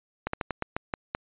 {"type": "slowing click train", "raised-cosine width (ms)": 0.5, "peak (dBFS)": -13, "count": 8, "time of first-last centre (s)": [0.27, 1.149], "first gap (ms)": 64, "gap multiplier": 1.22, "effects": ["resampled to 8000 Hz"]}